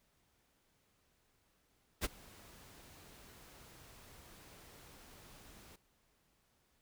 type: noise with ADSR envelope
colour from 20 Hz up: pink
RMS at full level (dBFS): -34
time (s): 2.01-5.76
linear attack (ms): 34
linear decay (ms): 27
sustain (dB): -24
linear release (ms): 5
effects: pink hiss -75 dBFS RMS until 6.81 s